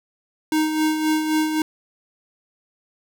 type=tone with tremolo; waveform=square; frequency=311.1 Hz; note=D#4; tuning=in tune; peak=-17 dBFS; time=0.52-1.62 s; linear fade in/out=2 ms; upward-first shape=sine; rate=3.8 Hz; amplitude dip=50%; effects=none